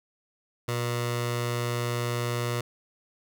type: tone with notch filter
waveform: 15% pulse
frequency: 120 Hz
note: B2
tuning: 49 cents flat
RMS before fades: -29 dBFS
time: 0.68-2.61 s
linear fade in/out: 5 ms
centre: 270 Hz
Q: 1.1
effects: none